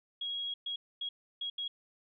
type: tone bursts at uneven times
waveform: sine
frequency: 3304 Hz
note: G#7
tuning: 10 cents flat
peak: -34 dBFS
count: 5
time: 0.21-0.54 / 0.66-0.76 / 1.01-1.09 / 1.41-1.5 / 1.58-1.68 s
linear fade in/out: 5 ms
effects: none